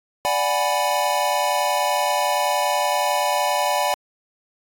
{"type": "chord", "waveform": "square", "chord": "G# half-diminished seventh", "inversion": "second", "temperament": "equal", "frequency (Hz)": [587.3, 740, 830.6, 987.8], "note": ["D5", "F#5", "G#5", "B5"], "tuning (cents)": [0, 0, 0, 0], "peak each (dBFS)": -25, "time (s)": [0.25, 3.94], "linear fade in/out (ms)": 0, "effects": ["AAC 64 kbps"]}